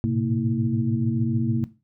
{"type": "tone cluster", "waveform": "sine", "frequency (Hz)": [107.7, 114.5, 128.9, 228.5, 323], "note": ["A2", "A#2", "C3", "A#3", "E4"], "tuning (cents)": [-37, -31, -26, -34, -35], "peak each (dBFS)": [-29, -29, -26, -23, -31], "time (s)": [0.04, 1.64], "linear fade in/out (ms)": 0, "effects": ["noise-tail reverb RT60 0.3 s tail -17 dB re dry"]}